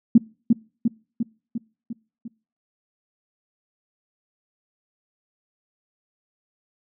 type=tone with echo; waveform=sine; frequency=231.1 Hz; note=A#3; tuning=15 cents flat; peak=-7 dBFS; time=0.15-0.18 s; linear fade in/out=5 ms; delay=350 ms; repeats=6; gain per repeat=-4 dB; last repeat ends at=2.28 s; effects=noise-tail reverb RT60 0.4 s tail -25 dB re dry